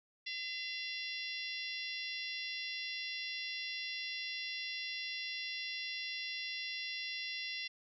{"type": "harmonic tone with a mistuned harmonic", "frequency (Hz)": 687, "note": "F5", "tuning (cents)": -29, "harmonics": [3, 4, 5, 6, 7, 8], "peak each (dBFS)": [-44, -44, -46, -48, -47, -49], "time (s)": [0.26, 7.68], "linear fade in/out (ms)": 10, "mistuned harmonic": 3, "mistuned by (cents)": -23, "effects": []}